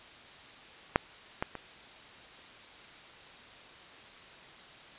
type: clicks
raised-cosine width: 0.5 ms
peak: -6 / -15 / -24 dBFS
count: 3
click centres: 0.959 / 1.425 / 1.553 s
effects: white hiss -51 dBFS RMS until 4.98 s + resampled to 8000 Hz